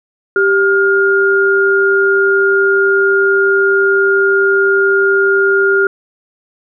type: tone pair together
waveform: sine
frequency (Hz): 392 / 1416.4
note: G4 / F6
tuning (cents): 0 / +24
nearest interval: octave + minor seventh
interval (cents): 2224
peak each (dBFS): -11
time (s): 0.36-5.87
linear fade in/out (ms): 2
effects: none